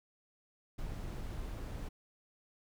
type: noise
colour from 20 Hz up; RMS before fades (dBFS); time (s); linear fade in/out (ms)
brown; -41; 0.78-1.89; 10
effects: none